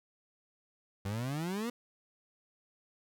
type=exponential sweep; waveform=30% pulse; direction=up; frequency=94.8 to 246.9 Hz; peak=-31 dBFS; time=1.05-1.7 s; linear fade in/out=5 ms; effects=none